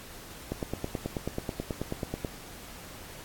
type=click train; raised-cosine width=2 ms; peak=-17 dBFS; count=17; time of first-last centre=0.52-2.248 s; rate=9.26 Hz; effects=pink hiss -46 dBFS RMS until 3.24 s + AAC 64 kbps